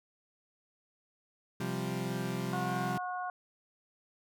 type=chord; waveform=30% pulse; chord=C suspended fourth; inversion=none; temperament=equal; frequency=130.81 / 174.61 / 196 Hz; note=C3 / F3 / G3; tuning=0 / 0 / 0 cents; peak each=-35 dBFS; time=1.6-2.98 s; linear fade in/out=5 ms
type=harmonic tone; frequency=363.2 Hz; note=F#4; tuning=32 cents flat; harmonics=2 / 3 / 4; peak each=-36 / -40 / -42 dBFS; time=2.53-3.3 s; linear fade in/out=2 ms
effects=none